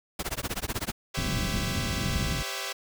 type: noise with tremolo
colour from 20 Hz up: pink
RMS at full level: -29 dBFS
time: 0.19-0.92 s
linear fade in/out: 5 ms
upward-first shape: sine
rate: 16 Hz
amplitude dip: 100%
type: chord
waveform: 5% pulse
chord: C# half-diminished seventh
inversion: second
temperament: equal with one note detuned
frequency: 392 / 506.3 / 554.4 / 659.3 Hz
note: G4 / B4 / C#5 / E5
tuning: 0 / +43 / 0 / 0 cents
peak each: -26 dBFS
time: 1.14-2.73 s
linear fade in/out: 10 ms
type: low-pass noise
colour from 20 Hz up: white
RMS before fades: -30 dBFS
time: 1.17-2.43 s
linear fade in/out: 10 ms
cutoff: 220 Hz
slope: 24 dB/octave
effects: none